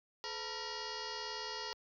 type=tone with frequency modulation; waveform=sine; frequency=1915 Hz; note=A#6; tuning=46 cents sharp; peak=-39 dBFS; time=0.24-1.73 s; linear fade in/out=0 ms; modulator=469 Hz; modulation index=7.2; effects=high-pass 60 Hz 12 dB/octave